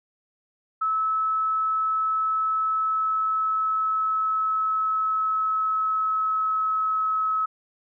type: tone with pitch glide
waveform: sine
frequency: 1300 to 1288 Hz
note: E6 to E6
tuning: -24 to -41 cents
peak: -21 dBFS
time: 0.81-7.46 s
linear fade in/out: 10 ms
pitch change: -17 cents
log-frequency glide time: 2.78-7.17 s
effects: none